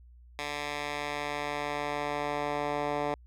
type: tone with band-pass filter sweep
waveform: 10% pulse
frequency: 146.3 Hz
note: D3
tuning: 6 cents flat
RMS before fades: -33 dBFS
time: 0.39-3.14 s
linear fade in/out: 0 ms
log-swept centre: 2600 to 800 Hz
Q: 0.71
effects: added 60 Hz sine -51 dBFS peak until 3.26 s